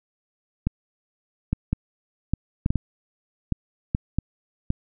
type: clicks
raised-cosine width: 5 ms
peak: -9 dBFS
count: 11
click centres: 0.67 / 1.53 / 1.73 / 2.336 / 2.661 / 2.705 / 2.757 / 3.523 / 3.949 / 4.186 / 4.704 s
effects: none